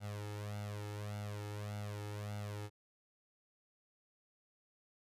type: tone with flanger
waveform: sawtooth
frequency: 103.83 Hz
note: G#2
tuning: in tune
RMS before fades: -43 dBFS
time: 0-2.7 s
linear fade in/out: 50 ms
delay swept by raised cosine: 1.4 to 2.33 ms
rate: 1.7 Hz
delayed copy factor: +0.8
effects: resampled to 32000 Hz